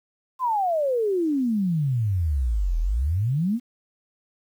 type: exponential two-way sweep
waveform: sine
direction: down then up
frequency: 1062 to 38.89 to 253.3 Hz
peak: -20 dBFS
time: 0.39-3.6 s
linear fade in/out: 50 ms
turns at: 2.79 s
effects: 9-bit